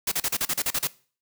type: noise bursts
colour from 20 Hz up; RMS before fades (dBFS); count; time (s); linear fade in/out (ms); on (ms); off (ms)
white; -25; 10; 0.07-0.873; 5; 47; 37
effects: noise-tail reverb RT60 0.4 s tail -20 dB re dry